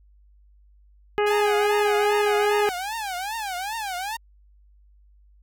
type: harmonic tone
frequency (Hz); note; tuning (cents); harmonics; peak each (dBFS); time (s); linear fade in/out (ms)
415.3; G#4; 0; 1 / 2 / 3 / 4 / 5 / 6 / 7; -20 / -26 / -30 / -32 / -34 / -36 / -37; 1.18-2.69; 0
type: tone with vibrato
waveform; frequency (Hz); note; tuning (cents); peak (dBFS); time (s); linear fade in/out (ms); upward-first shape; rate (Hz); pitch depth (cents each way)
sawtooth; 806; G5; +48; -24; 1.26-4.17; 10; triangle; 2.5; 250
effects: added 50 Hz sine -52 dBFS peak until 5.42 s